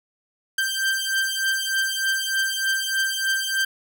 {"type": "beating tone pair", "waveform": "sawtooth", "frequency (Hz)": [1568, 1571.3], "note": ["G6", "G6"], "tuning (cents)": [0, 4], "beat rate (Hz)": 3.3, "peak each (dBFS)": -21, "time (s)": [0.58, 3.65], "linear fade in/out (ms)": 5, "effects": []}